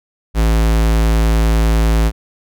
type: tone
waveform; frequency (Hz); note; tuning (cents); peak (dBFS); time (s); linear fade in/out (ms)
square; 55; A1; 0; -11; 0.34-2.12; 50
effects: none